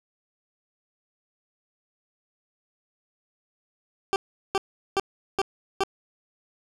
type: tone bursts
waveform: 20% pulse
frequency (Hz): 390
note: G4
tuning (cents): -9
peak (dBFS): -16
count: 5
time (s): 4.13-5.835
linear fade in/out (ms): 0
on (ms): 29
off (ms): 390
effects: low-pass 7000 Hz 12 dB/octave + 9-bit